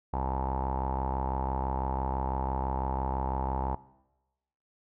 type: tone with low-pass filter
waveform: sawtooth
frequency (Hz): 66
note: C2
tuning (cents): +16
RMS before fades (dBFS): -31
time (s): 0.13-3.75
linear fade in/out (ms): 5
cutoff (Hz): 880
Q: 9.3
effects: noise-tail reverb RT60 1.0 s tail -20 dB re dry